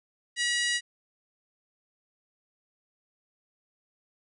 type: harmonic tone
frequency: 963 Hz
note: B5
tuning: 44 cents flat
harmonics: 2 / 3 / 4 / 5 / 6 / 7 / 8 / 9 / 10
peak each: -28 / -32 / -34 / -36 / -38 / -39 / -40 / -41 / -42 dBFS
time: 0.36-0.81 s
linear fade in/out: 50 ms
effects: none